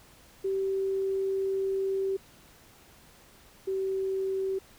sine tone pair in turn, 386.8 / 383.9 Hz, G4 / G4, -23 / -36 cents, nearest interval unison, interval 13 cents, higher first, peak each -26 / -27 dBFS, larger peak first, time 0.44-2.17 / 3.67-4.59 s, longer first, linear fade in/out 10 ms, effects pink hiss -56 dBFS RMS until 4.78 s

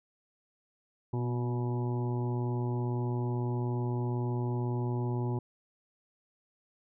harmonic tone with a mistuned harmonic, 121.7 Hz, B2, 25 cents flat, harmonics 1 / 2 / 3 / 4 / 5 / 6 / 7 / 8, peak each -30 / -38 / -37 / -50 / -50 / -52 / -44 / -47 dBFS, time 1.13-5.39 s, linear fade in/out 5 ms, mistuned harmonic 2, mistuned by +28 cents, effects none

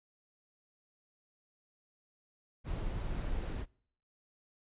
brown noise, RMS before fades -36 dBFS, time 2.64-3.66 s, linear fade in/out 50 ms, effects noise-tail reverb RT60 0.6 s tail -25 dB re dry + resampled to 8000 Hz

